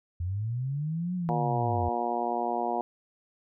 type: linear two-way sweep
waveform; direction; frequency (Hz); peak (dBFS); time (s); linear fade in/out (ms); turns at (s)
sine; up then down; 83.7 to 183.6 to 83.7; -28; 0.2-1.89; 5; 1.15
type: harmonic tone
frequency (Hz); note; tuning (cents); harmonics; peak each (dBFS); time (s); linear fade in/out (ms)
119.3; A#2; +41; 2 / 3 / 4 / 5 / 6 / 7 / 8; -37 / -35 / -37 / -38 / -30 / -35 / -35; 1.29-2.81; 0
effects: none